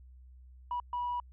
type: tone bursts at uneven times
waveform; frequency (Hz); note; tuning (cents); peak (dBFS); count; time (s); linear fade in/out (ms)
sine; 974; B5; -24; -30; 2; 0.71-0.8 / 0.93-1.2; 2
effects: tanh soft clip ceiling -28 dBFS + added 63 Hz sine -51 dBFS peak until 1.32 s